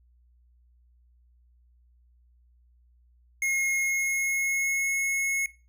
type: tone with pitch glide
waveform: square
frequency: 2156 to 2179 Hz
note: C#7 to C#7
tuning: -49 to -30 cents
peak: -25 dBFS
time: 3.42-5.46 s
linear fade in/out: 2 ms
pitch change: +19 cents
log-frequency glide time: 3.75-4.89 s
effects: noise-tail reverb RT60 0.3 s tail -19 dB re dry + added 60 Hz sine -58 dBFS peak until 5.68 s